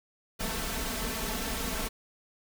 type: noise with comb filter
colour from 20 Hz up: pink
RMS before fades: -33 dBFS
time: 0.39-1.89 s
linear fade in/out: 20 ms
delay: 4.5 ms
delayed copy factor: +0.8
effects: none